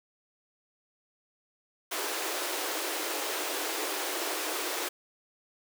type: high-pass noise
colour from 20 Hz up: pink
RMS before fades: -33 dBFS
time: 1.91-4.89 s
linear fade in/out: 10 ms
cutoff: 300 Hz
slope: 96 dB/octave
effects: none